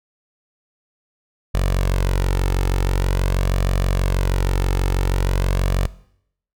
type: tone with flanger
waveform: sawtooth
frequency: 46.25 Hz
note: F#1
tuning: in tune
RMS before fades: -18 dBFS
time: 1.54-5.87 s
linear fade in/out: 10 ms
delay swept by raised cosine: 1.7 to 2.3 ms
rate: 0.46 Hz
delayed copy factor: +0.5
effects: noise-tail reverb RT60 0.7 s tail -19 dB re dry